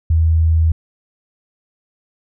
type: tone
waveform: sine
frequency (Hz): 80.9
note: E2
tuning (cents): -32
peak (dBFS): -10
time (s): 0.1-0.72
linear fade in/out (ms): 5
effects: none